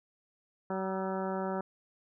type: harmonic tone with a mistuned harmonic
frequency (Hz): 190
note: F#3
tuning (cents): +46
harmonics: 1 / 2 / 3 / 4 / 5 / 6 / 7 / 8 / 9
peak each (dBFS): -36 / -37 / -38 / -40 / -41 / -50 / -43 / -50 / -53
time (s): 0.7-1.61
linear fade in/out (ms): 2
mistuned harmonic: 6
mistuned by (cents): +84
effects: none